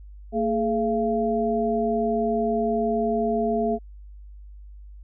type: tone cluster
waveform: sine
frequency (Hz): 227.8 / 421.7 / 683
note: A#3 / G#4 / F5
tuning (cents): -40 / +26 / -39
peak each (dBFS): -25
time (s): 0.32-3.79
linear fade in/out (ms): 50
effects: added 50 Hz sine -40 dBFS peak until 5.03 s